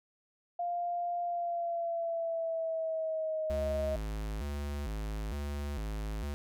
sine tone with pitch glide, 698.5 to 625.9 Hz, F5 to D#5, 0 to +10 cents, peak -31 dBFS, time 0.59-3.96 s, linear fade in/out 5 ms, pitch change -190 cents, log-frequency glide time 1.23-3.48 s
square tone with vibrato, 61.74 Hz, B1, in tune, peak -35 dBFS, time 3.5-6.34 s, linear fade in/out 0 ms, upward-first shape square, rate 1.1 Hz, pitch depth 270 cents each way
effects none

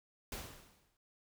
pink noise with exponential decay, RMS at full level -41 dBFS, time 0.32-0.97 s, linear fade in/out 2 ms, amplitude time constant 140 ms, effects none

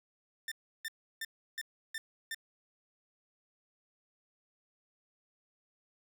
sawtooth tone bursts, 1795 Hz, A6, 34 cents sharp, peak -33 dBFS, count 6, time 0.48-2.346 s, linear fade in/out 2 ms, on 36 ms, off 330 ms, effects none

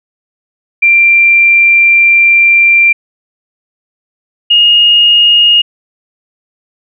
sine tone pair in turn, 2367 / 2857 Hz, D7 / F7, +13 / +39 cents, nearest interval minor third, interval 326 cents, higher second, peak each -3 dBFS, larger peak neither, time 0.82-2.93 / 4.5-5.62 s, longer first, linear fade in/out 10 ms, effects none

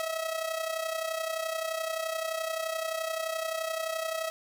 sawtooth tone with amplitude modulation, 646 Hz, E5, 35 cents flat, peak -24 dBFS, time 0-4.3 s, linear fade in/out 0 ms, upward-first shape sine, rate 31.6 Hz, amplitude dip 65%, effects none

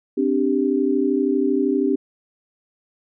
sine chord, C suspended second, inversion none, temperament just, 261.6 / 294.3 / 392.4 Hz, C4 / D4 / G4, 0 / +4 / +2 cents, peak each -21 dBFS, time 0.17-1.96 s, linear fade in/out 10 ms, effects none

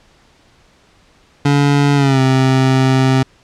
25% pulse tone with pitch glide, 142.8 to 131.71 Hz, D3 to C3, -48 to +12 cents, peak -6 dBFS, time 1.45-3.23 s, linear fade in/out 5 ms, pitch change -140 cents, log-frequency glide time 1.95-2.2 s, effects pink hiss -51 dBFS RMS until 3.43 s + low-pass 6000 Hz 12 dB/octave

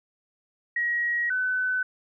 sine tone pair in turn, 1900 / 1508 Hz, A#6 / F#6, +33 / +32 cents, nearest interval major third, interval 401 cents, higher first, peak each -23 dBFS, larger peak neither, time 0.76-1.3 / 1.3-1.83 s, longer first, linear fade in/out 5 ms, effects none

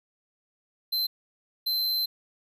square tone bursts at uneven times, 4092 Hz, C8, 39 cents flat, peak -25 dBFS, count 2, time 0.92-1.07 / 1.66-2.06 s, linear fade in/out 10 ms, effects none

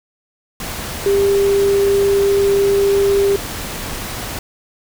sine tone in noise, 397.8 Hz, G4, 25 cents sharp, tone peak -11 dBFS, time 1.06-3.36 s, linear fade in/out 2 ms, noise pink, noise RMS -26 dBFS, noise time 0.6-4.39 s, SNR +12 dB, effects none

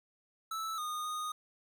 square tone with pitch steps, 1313 / 1229 / 1237 Hz, E6 / D#6 / D#6, -7 / -22 / -10 cents, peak -36 dBFS, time 0.51-1.32 s, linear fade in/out 5 ms, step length 270 ms, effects 11-bit

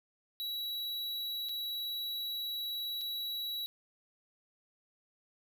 square tone with dropouts, 3907 Hz, B7, 19 cents flat, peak -36 dBFS, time 0.4-3.66 s, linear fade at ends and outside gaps 0 ms, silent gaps 1.487-1.493 / 3.011-3.015 s, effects none

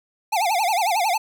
square tone with vibrato, 784 Hz, G5, in tune, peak -19 dBFS, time 0.32-1.18 s, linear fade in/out 10 ms, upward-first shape sine, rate 11 Hz, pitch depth 230 cents each way, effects none

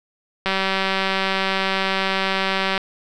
click train, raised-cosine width 0.3 ms, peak -5 dBFS, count 446, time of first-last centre 0.46-2.778 s, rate 192 Hz, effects none

